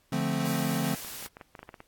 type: chord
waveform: square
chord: D minor seventh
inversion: none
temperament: equal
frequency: 146.83 / 174.61 / 220 / 261.6 Hz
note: D3 / F3 / A3 / C4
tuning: 0 / 0 / 0 / 0 cents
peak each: -33 dBFS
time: 0.12-0.95 s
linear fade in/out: 5 ms
type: noise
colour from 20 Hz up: white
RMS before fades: -40 dBFS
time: 0.45-1.27 s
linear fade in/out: 5 ms
type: clicks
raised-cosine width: 0.5 ms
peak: -28 dBFS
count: 11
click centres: 1.048 / 1.226 / 1.261 / 1.369 / 1.412 / 1.552 / 1.592 / 1.63 / 1.691 / 1.742 / 1.804 s
effects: pink hiss -67 dBFS RMS until 1.87 s + AAC 64 kbps